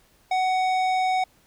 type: tone with tanh clipping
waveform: sine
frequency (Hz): 746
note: F#5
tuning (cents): +14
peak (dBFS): -22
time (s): 0.31-1.24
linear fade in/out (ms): 5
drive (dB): 14
effects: pink hiss -60 dBFS RMS until 1.46 s